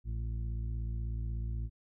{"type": "harmonic tone with a mistuned harmonic", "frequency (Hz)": 56.4, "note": "A1", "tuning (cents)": 44, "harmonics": [1, 2, 3, 4, 6], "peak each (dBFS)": [-34, -39, -54, -52, -58], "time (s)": [0.04, 1.7], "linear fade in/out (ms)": 50, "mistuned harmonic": 4, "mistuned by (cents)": -17, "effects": []}